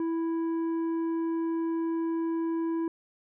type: tone with tanh clipping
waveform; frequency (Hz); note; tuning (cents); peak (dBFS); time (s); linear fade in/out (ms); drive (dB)
sine; 329.6; E4; 0; -28; 0-2.88; 2; 7
effects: none